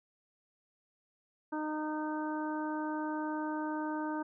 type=harmonic tone; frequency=306.9 Hz; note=D#4; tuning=24 cents flat; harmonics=1 / 2 / 3 / 4 / 5; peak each=-35 / -43 / -39 / -46 / -45 dBFS; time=1.52-4.23 s; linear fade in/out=10 ms; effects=none